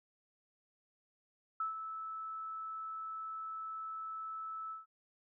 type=tone with ADSR envelope; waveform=sine; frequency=1309 Hz; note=E6; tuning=13 cents flat; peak=-32 dBFS; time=1.6-4.86 s; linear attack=4 ms; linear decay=130 ms; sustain=-8 dB; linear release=150 ms; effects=none